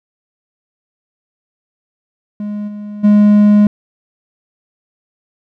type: tone with level steps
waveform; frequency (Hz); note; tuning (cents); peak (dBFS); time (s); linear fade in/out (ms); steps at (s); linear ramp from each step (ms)
triangle; 207.7; G#3; 0; -17 / -22 / -3; 2.4-3.67; 2; 2.67 / 3.03; 20
effects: none